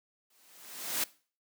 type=noise with exponential growth; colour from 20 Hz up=white; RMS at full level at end=-29 dBFS; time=0.3-1.04 s; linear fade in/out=5 ms; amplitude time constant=160 ms; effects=noise-tail reverb RT60 0.4 s tail -20 dB re dry + high-pass 200 Hz 12 dB/octave